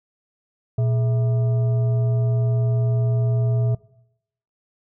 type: tone with frequency modulation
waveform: sine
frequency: 119.5 Hz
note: A#2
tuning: 43 cents sharp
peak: -17 dBFS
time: 0.78-3.75 s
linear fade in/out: 5 ms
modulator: 539 Hz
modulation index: 0.35
effects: noise-tail reverb RT60 0.8 s tail -21 dB re dry